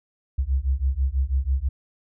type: beating tone pair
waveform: sine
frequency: 63.9 / 70 Hz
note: C2 / C#2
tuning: -40 / +18 cents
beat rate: 6.1 Hz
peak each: -23 dBFS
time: 0.38-1.69 s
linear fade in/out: 10 ms
effects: none